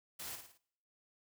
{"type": "noise with echo", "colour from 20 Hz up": "white", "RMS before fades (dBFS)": -45, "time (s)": [0.19, 0.36], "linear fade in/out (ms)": 10, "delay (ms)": 55, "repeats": 4, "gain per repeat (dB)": -6, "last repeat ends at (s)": 0.58, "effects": ["noise-tail reverb RT60 0.7 s tail -24 dB re dry"]}